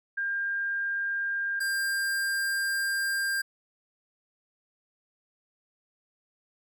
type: tone pair in turn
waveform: sine / square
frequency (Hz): 1602 / 1595.6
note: G6 / G6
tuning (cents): +37 / +30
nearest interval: unison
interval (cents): 7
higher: first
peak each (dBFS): -27 / -27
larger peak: neither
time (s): 0.17-1.6 / 1.6-3.42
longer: second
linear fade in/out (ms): 10
effects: none